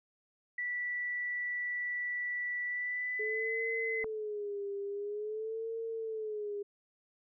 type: tone with pitch glide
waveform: sine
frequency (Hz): 1961 to 2038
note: B6 to C7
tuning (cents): -13 to -46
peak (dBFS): -33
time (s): 0.58-4.04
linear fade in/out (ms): 5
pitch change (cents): +67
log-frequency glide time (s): 2.65-3.7
type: tone with vibrato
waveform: sine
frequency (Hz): 426.3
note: G#4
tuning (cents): +45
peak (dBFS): -35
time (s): 3.19-6.63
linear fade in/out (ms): 10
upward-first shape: sine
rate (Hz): 0.48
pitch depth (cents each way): 110
type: clicks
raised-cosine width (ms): 1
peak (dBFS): -37 / -29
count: 2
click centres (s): 4.04 / 4.044
effects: none